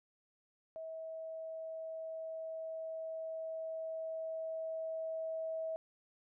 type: tone with level ramp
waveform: sine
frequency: 645 Hz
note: E5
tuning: 38 cents flat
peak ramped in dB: -42 to -36 dBFS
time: 0.76-5.76 s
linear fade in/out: 0 ms
effects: none